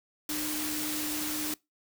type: tone in noise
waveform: sine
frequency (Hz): 303.2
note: D#4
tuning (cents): -45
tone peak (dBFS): -35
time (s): 0.29-1.54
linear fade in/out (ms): 2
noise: white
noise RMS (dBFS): -34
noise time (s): 0.29-1.54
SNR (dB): -4
effects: noise-tail reverb RT60 0.2 s tail -23 dB re dry

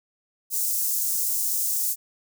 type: high-pass noise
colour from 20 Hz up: white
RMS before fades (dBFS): -25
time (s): 0.5-1.96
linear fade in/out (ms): 50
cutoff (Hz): 6300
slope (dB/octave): 24
effects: none

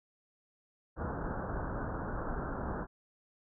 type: low-pass noise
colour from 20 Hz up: pink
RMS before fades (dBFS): -37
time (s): 0.96-2.87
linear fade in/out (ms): 50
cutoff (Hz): 1600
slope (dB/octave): 96
effects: none

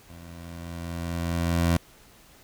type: tone with level ramp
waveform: 20% pulse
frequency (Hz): 84.9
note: F2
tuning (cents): -48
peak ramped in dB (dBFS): -39 to -14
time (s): 0.09-1.77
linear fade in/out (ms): 5
effects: pink hiss -54 dBFS RMS until 2.43 s

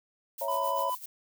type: noise with tremolo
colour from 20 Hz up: violet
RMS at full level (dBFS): -39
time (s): 0.38-1.06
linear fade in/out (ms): 5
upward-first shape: sine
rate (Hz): 7.7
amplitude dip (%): 75
type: chord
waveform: sine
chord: A# diminished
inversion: first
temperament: equal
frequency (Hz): 554.4 / 659.3 / 932.3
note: C#5 / E5 / A#5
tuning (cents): 0 / 0 / 0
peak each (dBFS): -33 / -35 / -35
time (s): 0.41-0.9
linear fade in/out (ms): 5
type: tone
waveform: triangle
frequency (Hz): 1000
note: B5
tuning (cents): +21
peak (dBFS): -27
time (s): 0.48-0.95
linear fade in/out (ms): 5
effects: none

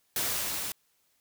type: noise with level ramp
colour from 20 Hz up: white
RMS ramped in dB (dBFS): -29 to -35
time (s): 0.16-0.72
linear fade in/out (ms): 2
effects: white hiss -71 dBFS RMS until 1.2 s

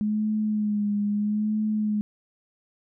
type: tone with vibrato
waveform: sine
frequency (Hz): 210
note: G#3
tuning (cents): +19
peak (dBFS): -22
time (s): 0.01-2.01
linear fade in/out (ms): 0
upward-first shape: sine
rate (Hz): 0.77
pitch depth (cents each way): 39
effects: none

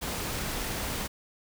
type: noise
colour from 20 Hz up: pink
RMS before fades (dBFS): -33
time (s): 0.01-1.08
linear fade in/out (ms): 20
effects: none

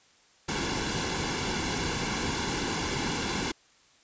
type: noise with comb filter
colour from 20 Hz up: pink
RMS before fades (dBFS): -30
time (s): 0.48-3.52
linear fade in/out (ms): 10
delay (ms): 1.6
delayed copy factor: -0.65
effects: white hiss -61 dBFS RMS until 4.03 s + resampled to 16000 Hz

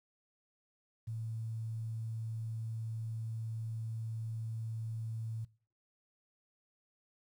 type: tone with quantisation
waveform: sine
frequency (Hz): 112.3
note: A2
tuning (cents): +36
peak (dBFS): -37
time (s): 1.07-5.45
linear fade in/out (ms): 10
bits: 11
effects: noise-tail reverb RT60 0.4 s tail -20 dB re dry

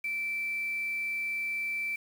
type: tone with quantisation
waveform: sine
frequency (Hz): 2332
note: D7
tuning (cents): -13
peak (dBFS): -30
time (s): 0.04-1.96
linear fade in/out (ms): 5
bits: 8
effects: none

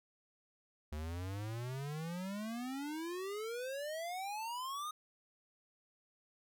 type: exponential sweep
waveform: square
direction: up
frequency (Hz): 73.42 to 1254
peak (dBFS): -40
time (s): 0.92-4.91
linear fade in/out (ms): 5
effects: none

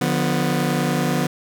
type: chord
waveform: sawtooth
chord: B diminished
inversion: first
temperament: just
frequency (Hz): 148.16 / 177.8 / 246.9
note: D3 / F3 / B3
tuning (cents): +16 / +31 / 0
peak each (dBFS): -19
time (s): 0.01-1.27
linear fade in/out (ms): 5
effects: none

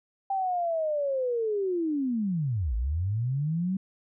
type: linear two-way sweep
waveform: sine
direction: down then up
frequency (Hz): 790 to 51.91 to 194.7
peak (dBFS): -25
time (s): 0.3-3.77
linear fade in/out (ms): 5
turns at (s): 2.75
effects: none

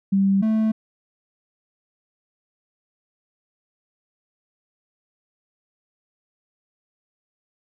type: tone pair in turn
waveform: sine / triangle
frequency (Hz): 195.3 / 219.2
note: G3 / A3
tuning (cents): -6 / -6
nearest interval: major second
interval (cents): 200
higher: second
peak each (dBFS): -15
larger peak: neither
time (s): 0.12-0.42 / 0.42-0.72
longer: neither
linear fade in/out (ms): 10
effects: none

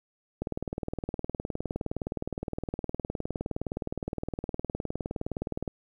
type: click train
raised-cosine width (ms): 2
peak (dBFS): -18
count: 103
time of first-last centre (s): 0.42-5.678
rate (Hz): 19.4
effects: 10-bit

